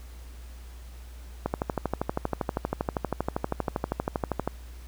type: click train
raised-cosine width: 1 ms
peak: -12 dBFS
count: 39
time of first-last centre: 1.46-4.476 s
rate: 12.6 Hz
effects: added 60 Hz sine -41 dBFS peak until 4.87 s + pink hiss -54 dBFS RMS until 4.87 s